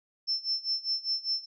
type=tone with tremolo; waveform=sine; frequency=5330 Hz; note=E8; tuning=18 cents sharp; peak=-25 dBFS; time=0.27-1.46 s; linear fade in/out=20 ms; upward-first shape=sine; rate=5 Hz; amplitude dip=90%; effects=none